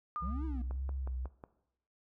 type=tone with exponential decay; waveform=sine; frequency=1212 Hz; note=D#6; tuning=46 cents flat; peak=-33 dBFS; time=0.16-0.62 s; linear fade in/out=0 ms; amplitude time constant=100 ms
type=tone with vibrato; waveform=sine; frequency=65.41 Hz; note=C2; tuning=in tune; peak=-35 dBFS; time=0.2-1.29 s; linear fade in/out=50 ms; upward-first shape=sine; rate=1.8 Hz; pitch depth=62 cents each way
type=linear two-way sweep; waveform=triangle; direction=up then down; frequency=155 to 329.6 to 229.4 Hz; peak=-38 dBFS; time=0.22-0.62 s; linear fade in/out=5 ms; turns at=0.45 s
type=click train; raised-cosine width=1 ms; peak=-32 dBFS; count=5; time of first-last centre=0.71-1.439 s; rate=5.49 Hz
effects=noise-tail reverb RT60 0.8 s tail -17 dB re dry

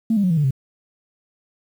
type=tone with pitch steps; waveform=sine; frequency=224.2 / 202.1 / 182.11 / 164.12 / 147.92 / 133.31 Hz; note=A3 / G#3 / F#3 / E3 / D3 / C3; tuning=+33 / -47 / -27 / -7 / +13 / +33 cents; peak=-14 dBFS; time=0.1-0.508 s; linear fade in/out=5 ms; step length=68 ms; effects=tanh soft clip ceiling -10 dBFS + 8-bit

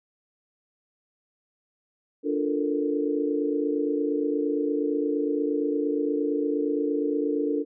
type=chord; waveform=sine; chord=Bb major seventh; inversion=first; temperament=equal with one note detuned; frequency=293.7 / 349.2 / 440 / 468.6 Hz; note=D4 / F4 / A4 / Bb4; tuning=0 / 0 / 0 / +9 cents; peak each=-26 / -32 / -28 / -31 dBFS; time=2.23-7.65 s; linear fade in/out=50 ms; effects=none

